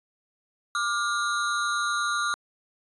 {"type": "ring-modulated tone", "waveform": "square", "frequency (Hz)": 1300, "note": "E6", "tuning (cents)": -24, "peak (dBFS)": -22, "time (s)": [0.75, 2.34], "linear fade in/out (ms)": 0, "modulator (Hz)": 114, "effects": ["resampled to 24000 Hz"]}